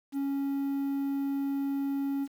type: tone with quantisation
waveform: triangle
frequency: 277.2 Hz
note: C#4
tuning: in tune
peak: -26 dBFS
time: 0.12-2.28 s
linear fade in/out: 50 ms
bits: 9
effects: none